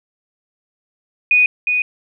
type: tone with echo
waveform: sine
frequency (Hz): 2476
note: D#7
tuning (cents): -9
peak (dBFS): -9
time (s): 1.31-1.46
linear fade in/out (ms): 2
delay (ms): 360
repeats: 1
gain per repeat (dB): -5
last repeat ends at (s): 1.82
effects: none